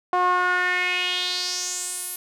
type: tone with band-pass filter sweep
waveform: sawtooth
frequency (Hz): 361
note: F#4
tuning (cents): -43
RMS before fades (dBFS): -24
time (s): 0.13-2.16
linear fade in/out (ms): 2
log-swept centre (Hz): 890 to 12000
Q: 3.9
effects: none